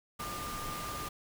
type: tone in noise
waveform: sine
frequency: 1200 Hz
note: D6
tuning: 37 cents sharp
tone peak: -40 dBFS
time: 0.19-1.09 s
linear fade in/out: 10 ms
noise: pink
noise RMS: -41 dBFS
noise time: 0.19-1.09 s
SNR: -2 dB
effects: none